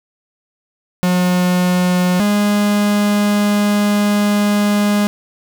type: tone pair in turn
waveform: 45% pulse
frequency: 180.2 / 206.2 Hz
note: F#3 / G#3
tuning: -45 / -12 cents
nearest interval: major second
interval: 233 cents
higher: second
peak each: -12 dBFS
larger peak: neither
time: 1.03-2.2 / 2.2-5.07 s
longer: second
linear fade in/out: 0 ms
effects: none

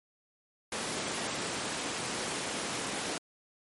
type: high-pass noise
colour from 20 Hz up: pink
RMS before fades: -35 dBFS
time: 0.72-3.18 s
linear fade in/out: 2 ms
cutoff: 200 Hz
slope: 12 dB/octave
effects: MP3 48 kbps

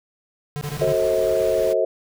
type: tone bursts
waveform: square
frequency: 146.83 Hz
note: D3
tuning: in tune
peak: -26 dBFS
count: 5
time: 0.56-0.924 s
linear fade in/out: 0 ms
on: 52 ms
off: 26 ms
type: noise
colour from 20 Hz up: pink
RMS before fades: -36 dBFS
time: 0.62-1.74 s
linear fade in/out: 20 ms
type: chord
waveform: sine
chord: F# diminished seventh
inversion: none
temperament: just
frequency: 370 / 444 / 532.8 / 639.4 Hz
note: F#4 / A4 / C5 / Eb5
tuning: 0 / +16 / +31 / +47 cents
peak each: -25 / -23 / -22 / -21 dBFS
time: 0.81-1.85 s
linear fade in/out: 5 ms
effects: none

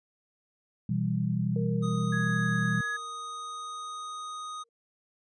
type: chord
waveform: sine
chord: E minor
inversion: second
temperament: equal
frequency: 123.47 / 164.81 / 196 Hz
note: B2 / E3 / G3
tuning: 0 / 0 / 0 cents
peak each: -30 dBFS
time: 0.89-2.81 s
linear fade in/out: 5 ms
type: tone with exponential decay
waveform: sine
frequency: 464.6 Hz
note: A#4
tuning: 6 cents flat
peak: -33 dBFS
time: 1.56-4.69 s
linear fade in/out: 2 ms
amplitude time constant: 680 ms
type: tone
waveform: square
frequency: 1244.5 Hz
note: D#6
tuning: in tune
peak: -37 dBFS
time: 1.82-4.64 s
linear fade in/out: 20 ms
type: tone with pitch glide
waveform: sine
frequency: 1668 to 1679.6 Hz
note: G#6 to G#6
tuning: +7 to +19 cents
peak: -30 dBFS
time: 2.12-2.97 s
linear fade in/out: 10 ms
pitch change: +12 cents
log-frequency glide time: 2.66-2.85 s
effects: resampled to 22050 Hz

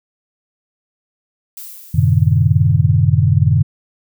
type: noise with exponential decay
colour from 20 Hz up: violet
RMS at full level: -30 dBFS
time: 1.57-2.91 s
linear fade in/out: 2 ms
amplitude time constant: 290 ms
type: chord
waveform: sine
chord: F# diminished seventh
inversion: none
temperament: equal with one note detuned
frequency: 92.5 / 110 / 130.81 / 151.75 Hz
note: F#2 / A2 / C3 / Eb3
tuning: 0 / 0 / 0 / -43 cents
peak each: -15 dBFS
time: 1.94-3.63 s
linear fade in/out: 10 ms
effects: none

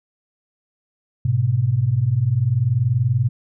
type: tone pair together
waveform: sine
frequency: 105.71 / 126.1 Hz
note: G#2 / B2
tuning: +31 / +36 cents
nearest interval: minor third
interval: 305 cents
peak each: -20 / -17 dBFS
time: 1.25-3.29 s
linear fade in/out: 5 ms
effects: none

